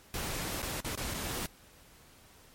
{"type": "noise with dropouts", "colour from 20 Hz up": "pink", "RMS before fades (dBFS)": -36, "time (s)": [0.14, 1.46], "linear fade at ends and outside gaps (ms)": 1, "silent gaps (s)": [[0.62, 0.627], [0.805, 0.846], [0.953, 0.975], [1.138, 1.142]], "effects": ["pink hiss -58 dBFS RMS until 2.54 s", "MP3 64 kbps"]}